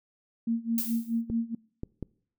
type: tone with tremolo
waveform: sine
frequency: 230 Hz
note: A#3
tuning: 23 cents flat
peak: -23 dBFS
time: 0.47-1.55 s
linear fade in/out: 5 ms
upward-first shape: sine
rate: 4.7 Hz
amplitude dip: 90%
type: noise with exponential decay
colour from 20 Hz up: violet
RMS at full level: -28 dBFS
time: 0.78-1.21 s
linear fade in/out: 1 ms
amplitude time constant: 92 ms
type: clicks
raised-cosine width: 3 ms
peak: -21 dBFS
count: 3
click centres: 1.3 / 1.834 / 2.027 s
effects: noise-tail reverb RT60 0.6 s tail -25 dB re dry